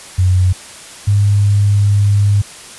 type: tone pair in turn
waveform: sine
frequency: 92.1 / 101.71 Hz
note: F#2 / G#2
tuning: -7 / -36 cents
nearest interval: major second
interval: 171 cents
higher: second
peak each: -8 / -8 dBFS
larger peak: neither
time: 0.18-0.53 / 1.07-2.42 s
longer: second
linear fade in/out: 10 ms
effects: white hiss -34 dBFS RMS until 2.78 s + resampled to 24000 Hz